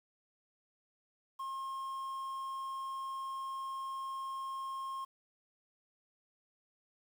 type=tone with quantisation; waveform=triangle; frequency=1071 Hz; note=C6; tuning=40 cents sharp; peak=-36 dBFS; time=1.39-5.05 s; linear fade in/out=10 ms; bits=10; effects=none